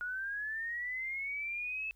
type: linear sweep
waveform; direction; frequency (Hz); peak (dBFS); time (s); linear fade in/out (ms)
sine; up; 1438 to 2621; -35; 0.01-1.91; 0
effects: added 47 Hz sine -63 dBFS peak until 1.95 s + white hiss -75 dBFS RMS until 1.95 s